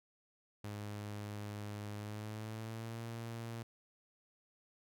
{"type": "tone with pitch glide", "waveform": "sawtooth", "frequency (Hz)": [103.9, 115.28], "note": ["G#2", "A#2"], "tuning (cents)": [1, -19], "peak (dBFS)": -38, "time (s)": [0.64, 3.63], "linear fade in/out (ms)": 5, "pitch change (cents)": 180, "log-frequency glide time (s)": [1.95, 3.02], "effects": []}